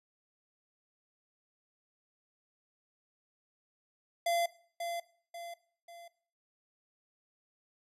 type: tone with echo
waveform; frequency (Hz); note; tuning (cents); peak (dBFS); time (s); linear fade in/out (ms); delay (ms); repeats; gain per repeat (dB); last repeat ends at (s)
square; 685; F5; -34; -29; 4.26-4.46; 5; 540; 3; -7; 6.08
effects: noise-tail reverb RT60 0.5 s tail -18 dB re dry + resampled to 32000 Hz

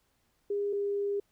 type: tone pair in turn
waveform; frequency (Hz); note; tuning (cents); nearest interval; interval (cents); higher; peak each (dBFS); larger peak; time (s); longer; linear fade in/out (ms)
sine; 406.1 / 403.8; G#4 / G#4; -39 / -49; unison; 10; first; -28; neither; 0.5-0.73 / 0.73-1.2; second; 5
effects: pink hiss -73 dBFS RMS until 1.31 s

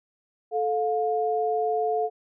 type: tone pair together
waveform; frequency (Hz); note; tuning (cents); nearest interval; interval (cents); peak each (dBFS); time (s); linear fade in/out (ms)
sine; 437.1 / 710; A4 / F5; -11 / +28; minor sixth; 839; -25; 0.51-2.1; 50
effects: none

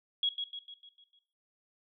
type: tone with echo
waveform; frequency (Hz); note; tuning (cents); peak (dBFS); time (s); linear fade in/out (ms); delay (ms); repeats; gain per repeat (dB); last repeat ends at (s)
sine; 3322; G#7; 0; -26; 0.23-0.29; 2; 150; 6; -6; 1.19
effects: noise-tail reverb RT60 0.7 s tail -17 dB re dry

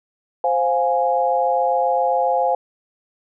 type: chord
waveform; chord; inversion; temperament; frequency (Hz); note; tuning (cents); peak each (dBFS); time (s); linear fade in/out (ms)
sine; F minor; second; equal with one note detuned; 523.3 / 703.3 / 830.6; C5 / F5 / Ab5; 0 / +12 / 0; -20; 0.44-2.55; 2
effects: none

